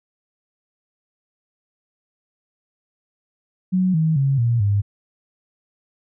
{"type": "tone with pitch steps", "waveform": "sine", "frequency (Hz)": [185, 159.2, 137, 117.9, 101.46], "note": ["F#3", "D#3", "C#3", "A#2", "G#2"], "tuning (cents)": [0, 40, -20, 20, -40], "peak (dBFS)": -15, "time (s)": [3.72, 4.82], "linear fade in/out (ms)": 20, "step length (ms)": 220, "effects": []}